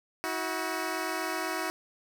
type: tone pair together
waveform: 10% pulse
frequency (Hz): 322 / 370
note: E4 / F#4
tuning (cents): -41 / 0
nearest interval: major second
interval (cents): 241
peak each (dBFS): -25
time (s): 0.24-1.7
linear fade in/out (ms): 0
effects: none